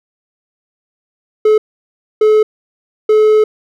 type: tone bursts at uneven times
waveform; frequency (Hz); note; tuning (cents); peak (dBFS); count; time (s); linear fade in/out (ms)
triangle; 429.8; A4; -41; -4; 3; 1.45-1.58 / 2.21-2.43 / 3.09-3.44; 5
effects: none